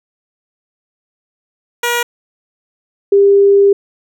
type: tone pair in turn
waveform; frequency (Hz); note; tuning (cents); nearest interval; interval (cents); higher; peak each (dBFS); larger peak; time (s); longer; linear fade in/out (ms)
10% pulse / sine; 478.2 / 399.2; A#4 / G4; +44 / +32; minor third; 312; first; -5; neither; 1.83-2.03 / 3.12-3.73; second; 5
effects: none

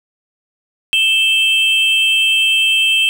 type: tone pair together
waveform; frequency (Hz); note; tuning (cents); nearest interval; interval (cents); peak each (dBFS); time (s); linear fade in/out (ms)
triangle; 2637 / 3145; E7 / G7; 0 / +5; minor third; 305; -12; 0.93-3.09; 0
effects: none

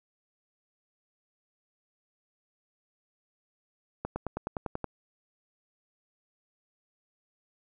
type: accelerating click train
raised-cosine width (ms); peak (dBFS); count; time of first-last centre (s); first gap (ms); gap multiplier
1; -18; 9; 4.05-4.843; 110; 0.97
effects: none

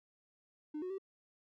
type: tone with pitch steps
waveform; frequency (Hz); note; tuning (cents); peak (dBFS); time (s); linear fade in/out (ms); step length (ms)
triangle; 302.5 / 367 / 385.8; D#4 / F#4 / G4; -49 / -14 / -28; -35; 0.74-0.983; 10; 81
effects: tanh soft clip ceiling -33 dBFS

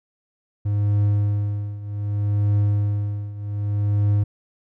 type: tone with tremolo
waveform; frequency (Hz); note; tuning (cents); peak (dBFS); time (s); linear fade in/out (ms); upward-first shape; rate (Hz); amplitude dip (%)
triangle; 102.8; G#2; -17; -13; 0.65-4.24; 10; triangle; 0.65; 85
effects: none

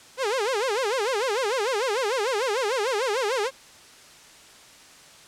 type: tone with vibrato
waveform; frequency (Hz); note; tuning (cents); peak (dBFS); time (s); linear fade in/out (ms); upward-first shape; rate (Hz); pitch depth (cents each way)
sawtooth; 466.2; A#4; 0; -19; 0.17-3.51; 50; sine; 6.7; 260
effects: white hiss -49 dBFS RMS until 5.27 s + low-pass 8000 Hz 12 dB/octave

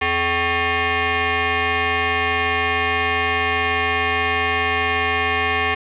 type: ring-modulated tone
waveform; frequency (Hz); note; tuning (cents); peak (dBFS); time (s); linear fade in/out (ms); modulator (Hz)
15% pulse; 341.6; F4; -38; -8; 0.01-5.75; 10; 1450
effects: resampled to 8000 Hz + 7-bit

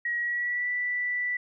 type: tone with pitch glide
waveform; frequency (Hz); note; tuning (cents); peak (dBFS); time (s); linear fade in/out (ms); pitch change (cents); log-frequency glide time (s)
sine; 1904 to 1970; A#6 to B6; +36 to -5; -26; 0.05-1.37; 5; +59; 0.18-0.69
effects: none

